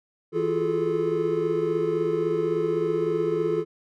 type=tone cluster; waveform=triangle; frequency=163 / 344.4 / 360.3 / 410.6 / 434.2 Hz; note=E3 / F4 / F#4 / G#4 / A4; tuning=-19 / -24 / -46 / -20 / -23 cents; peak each=-31 / -26 / -30 / -29 / -23 dBFS; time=0.32-3.65 s; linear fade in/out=50 ms; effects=none